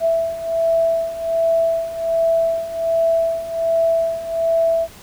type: beating tone pair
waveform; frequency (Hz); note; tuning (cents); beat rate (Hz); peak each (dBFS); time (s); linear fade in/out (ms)
sine; 660 / 661.3; E5 / E5; +2 / +5; 1.3; -21 / -17; 0-4.88; 50
effects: pink hiss -42 dBFS RMS until 5.02 s